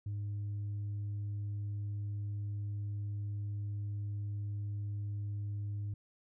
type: tone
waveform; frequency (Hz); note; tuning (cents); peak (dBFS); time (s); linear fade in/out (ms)
sine; 102.6; G#2; -21; -33; 0.06-5.94; 5
effects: tanh soft clip ceiling -34 dBFS